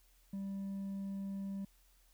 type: tone with hard clipping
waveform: sine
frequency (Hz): 196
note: G3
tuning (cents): 0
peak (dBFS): -39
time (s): 0.33-1.65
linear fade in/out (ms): 5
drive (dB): 2
effects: added 42 Hz sine -66 dBFS peak until 2.13 s + white hiss -71 dBFS RMS until 2.13 s